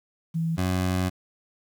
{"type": "tone pair in turn", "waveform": ["sine", "20% pulse"], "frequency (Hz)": [163.9, 91.99], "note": ["E3", "F#2"], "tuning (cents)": [-10, -10], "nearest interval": "minor seventh", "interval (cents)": 1000, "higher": "first", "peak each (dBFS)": [-23, -18], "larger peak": "second", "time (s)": [[0.34, 0.57], [0.57, 1.1]], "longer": "second", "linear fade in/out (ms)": 20, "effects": ["9-bit"]}